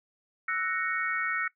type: chord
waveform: sine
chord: F# dominant seventh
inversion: third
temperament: equal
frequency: 1318.5 / 1480 / 1864.7 / 2217 Hz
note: E6 / F#6 / A#6 / C#7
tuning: 0 / 0 / 0 / 0 cents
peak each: -33 dBFS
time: 0.48-1.48 s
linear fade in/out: 5 ms
effects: noise-tail reverb RT60 0.1 s tail -19 dB re dry